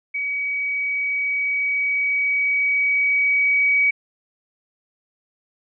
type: tone with level ramp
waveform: sine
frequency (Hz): 2267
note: C#7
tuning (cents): +38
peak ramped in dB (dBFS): -22 to -14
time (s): 0.14-3.91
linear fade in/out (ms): 10
effects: none